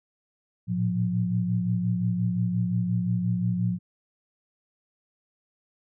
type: tone cluster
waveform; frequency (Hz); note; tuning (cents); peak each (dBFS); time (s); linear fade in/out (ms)
sine; 112.2 / 117.9 / 178.1; A2 / A#2 / F3; +34 / +20 / +34; -28 / -30 / -25; 0.67-3.79; 50
effects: none